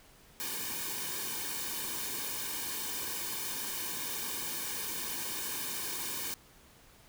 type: noise with comb filter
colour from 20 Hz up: white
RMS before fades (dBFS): -37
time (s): 0.4-6.34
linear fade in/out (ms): 0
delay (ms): 1.5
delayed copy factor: -0.85
effects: pink hiss -59 dBFS RMS until 7.08 s